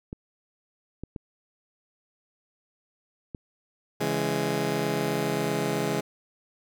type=clicks; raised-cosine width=3 ms; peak=-22 dBFS; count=4; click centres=0.129 / 1.036 / 1.162 / 3.348 s
type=chord; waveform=15% pulse; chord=C# minor; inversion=none; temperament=just; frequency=138.59 / 166.31 / 207.9 Hz; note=C#3 / E3 / G#3; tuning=0 / +16 / +2 cents; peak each=-24 dBFS; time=4-6.01 s; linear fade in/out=10 ms
effects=none